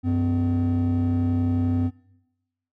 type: tone pair together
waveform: triangle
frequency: 95.44 / 254.8 Hz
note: G2 / C4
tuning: -46 / -46 cents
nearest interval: octave + perfect fourth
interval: 1700 cents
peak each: -19 dBFS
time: 0.03-1.91 s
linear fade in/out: 50 ms
effects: noise-tail reverb RT60 1.0 s tail -25 dB re dry + tanh soft clip ceiling -15 dBFS